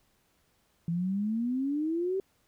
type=exponential sweep; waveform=sine; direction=up; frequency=164.81 to 392 Hz; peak=-27 dBFS; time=0.88-2.2 s; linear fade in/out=2 ms; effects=pink hiss -70 dBFS RMS until 2.47 s